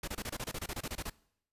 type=noise bursts; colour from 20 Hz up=pink; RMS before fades=-38 dBFS; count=15; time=0.03-1.099 s; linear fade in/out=5 ms; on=47 ms; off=26 ms; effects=noise-tail reverb RT60 0.7 s tail -22 dB re dry + resampled to 32000 Hz